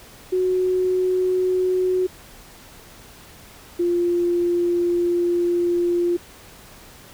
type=tone pair in turn; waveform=sine; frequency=368.6 / 348.6 Hz; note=F#4 / F4; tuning=-7 / -3 cents; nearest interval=minor second; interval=96 cents; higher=first; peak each=-17 dBFS; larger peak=neither; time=0.32-2.07 / 3.79-6.17 s; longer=second; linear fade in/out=10 ms; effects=pink hiss -45 dBFS RMS until 7.13 s